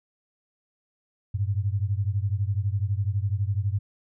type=beating tone pair; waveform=sine; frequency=96 / 108 Hz; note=G2 / A2; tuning=-36 / -32 cents; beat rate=12 Hz; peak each=-25 / -27 dBFS; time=1.34-3.79 s; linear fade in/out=10 ms; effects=none